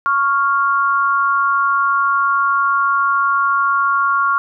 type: tone pair together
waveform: sine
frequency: 1108.6 / 1396.9 Hz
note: C#6 / F6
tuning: 0 / 0 cents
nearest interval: major third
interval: 400 cents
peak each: -15 / -16 dBFS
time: 0.06-4.38 s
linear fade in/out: 0 ms
effects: none